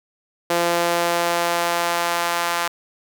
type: tone with high-pass filter sweep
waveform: sawtooth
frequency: 171.7 Hz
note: F3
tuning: 29 cents flat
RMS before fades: -21 dBFS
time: 0.5-2.68 s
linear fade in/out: 5 ms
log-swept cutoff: 480 to 970 Hz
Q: 1.3
effects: none